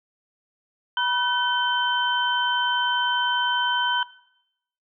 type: tone cluster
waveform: sine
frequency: 975 / 1515 / 3085 Hz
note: B5 / F#6 / G7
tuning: -23 / +40 / -28 cents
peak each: -25 dBFS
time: 0.97-4.03 s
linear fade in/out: 2 ms
effects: noise-tail reverb RT60 0.8 s tail -19 dB re dry